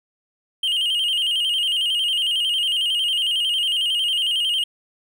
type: tone with vibrato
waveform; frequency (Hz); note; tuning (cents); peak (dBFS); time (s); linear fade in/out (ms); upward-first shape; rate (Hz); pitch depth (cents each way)
triangle; 3000; F#7; +23; -17; 0.63-4.64; 5; square; 11; 77
effects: none